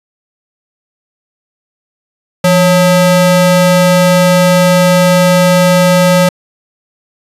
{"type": "ring-modulated tone", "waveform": "square", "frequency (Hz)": 360.5, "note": "F#4", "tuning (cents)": -45, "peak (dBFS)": -3, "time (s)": [2.44, 6.29], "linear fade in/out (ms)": 5, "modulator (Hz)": 189, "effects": ["resampled to 32000 Hz"]}